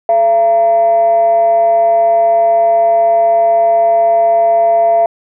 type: tone with frequency modulation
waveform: sine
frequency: 679 Hz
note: F5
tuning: 49 cents flat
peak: -6 dBFS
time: 0.09-5.06 s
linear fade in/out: 2 ms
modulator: 249 Hz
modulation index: 0.29
effects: tanh soft clip ceiling -2 dBFS